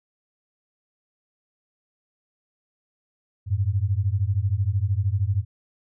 sine beating tone pair, 92.5 / 105.5 Hz, F#2 / G#2, 0 / +28 cents, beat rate 13 Hz, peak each -23 dBFS, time 3.46-5.45 s, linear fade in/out 50 ms, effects none

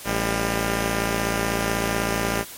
5% pulse tone pair together, 56.12 / 200 Hz, A1 / G3, +35 / +35 cents, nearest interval octave + minor seventh, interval 2200 cents, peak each -13 dBFS, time 0.04-2.45 s, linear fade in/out 50 ms, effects white hiss -39 dBFS RMS until 2.57 s + MP3 64 kbps

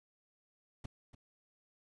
brown noise with echo, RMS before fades -42 dBFS, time 0.84-0.86 s, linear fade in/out 5 ms, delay 290 ms, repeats 1, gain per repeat -13 dB, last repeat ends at 1.15 s, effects resampled to 24000 Hz

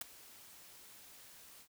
white noise with ADSR envelope, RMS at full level -37 dBFS, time 0.01-1.68 s, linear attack 4 ms, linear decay 13 ms, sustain -20 dB, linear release 72 ms, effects none

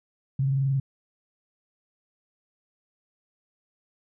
sine tone with frequency modulation, 135.8 Hz, C#3, 35 cents flat, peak -21 dBFS, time 0.39-0.8 s, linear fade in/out 5 ms, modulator 21.6 Hz, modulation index 0.21, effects none

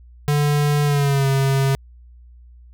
square tone with pitch glide, 146.6 to 135.99 Hz, D3 to C#3, -3 to -33 cents, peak -16 dBFS, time 0.28-1.75 s, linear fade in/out 0 ms, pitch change -130 cents, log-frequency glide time 0.84-1.27 s, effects added 60 Hz sine -42 dBFS peak until 2.73 s

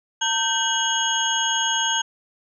sine tone cluster, 908 / 1553 / 2925 / 3264 / 6530 Hz, A#5 / G6 / F#7 / G#7 / G#8, -46 / -17 / -21 / -31 / -30 cents, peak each -26 dBFS, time 0.21-2.02 s, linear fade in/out 10 ms, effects none

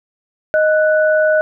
sine tone pair together, 621.4 / 1482 Hz, D#5 / F#6, -2 / +2 cents, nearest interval octave + minor third, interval 1504 cents, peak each -11 / -17 dBFS, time 0.54-1.41 s, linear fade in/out 0 ms, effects none

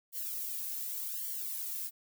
violet noise with flanger, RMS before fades -38 dBFS, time 0.12-1.91 s, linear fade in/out 50 ms, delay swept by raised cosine 0.78 to 2.08 ms, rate 0.87 Hz, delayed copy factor -0.95, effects none

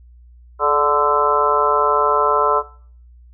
harmonic tone with a mistuned harmonic, 146.83 Hz, D3, in tune, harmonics 3 / 4 / 5 / 6 / 7 / 8 / 9, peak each -21 / -21 / -25 / -27 / -18 / -27 / -18 dBFS, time 0.59-2.63 s, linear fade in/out 50 ms, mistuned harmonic 3, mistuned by -35 cents, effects noise-tail reverb RT60 0.5 s tail -19 dB re dry + added 60 Hz sine -42 dBFS peak until 3.33 s

